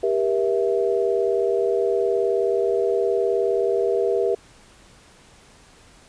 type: chord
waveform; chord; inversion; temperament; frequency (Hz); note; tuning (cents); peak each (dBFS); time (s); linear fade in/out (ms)
sine; E diminished; first; just; 395.6 / 474.7 / 659.3; G4 / Bb4 / E5; +16 / +31 / 0; -21 / -22 / -26; 0.03-4.35; 5
effects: pink hiss -51 dBFS RMS until 6.08 s + resampled to 22050 Hz